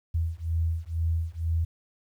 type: beating tone pair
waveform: sine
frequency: 81.3 / 83.4 Hz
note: E2 / E2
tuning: -23 / +21 cents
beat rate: 2.1 Hz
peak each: -28 dBFS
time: 0.14-1.65 s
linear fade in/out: 10 ms
effects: 10-bit